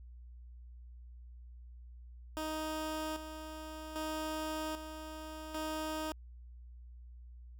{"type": "tone with tremolo", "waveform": "15% pulse", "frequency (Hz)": 312.2, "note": "D#4", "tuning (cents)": 6, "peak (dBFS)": -30, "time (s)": [2.37, 6.12], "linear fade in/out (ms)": 0, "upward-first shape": "square", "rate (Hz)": 0.63, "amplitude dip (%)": 60, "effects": ["added 60 Hz sine -49 dBFS peak until 7.59 s"]}